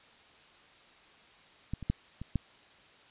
clicks, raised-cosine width 5 ms, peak -21 / -28 / -15 / -27 / -16 dBFS, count 5, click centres 1.736 / 1.827 / 1.9 / 2.216 / 2.357 s, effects white hiss -58 dBFS RMS until 3.1 s + resampled to 8000 Hz

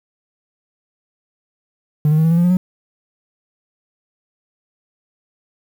triangle tone with pitch steps, 150.1 / 154.41 / 158.84 / 163.4 / 168.09 / 172.92 / 177.88 / 182.99 Hz, D3 / D#3 / D#3 / E3 / E3 / F3 / F3 / F#3, +38 / -13 / +36 / -15 / +34 / -17 / +32 / -19 cents, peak -8 dBFS, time 2.05-2.57 s, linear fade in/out 2 ms, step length 65 ms, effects tanh soft clip ceiling -5 dBFS + 7-bit

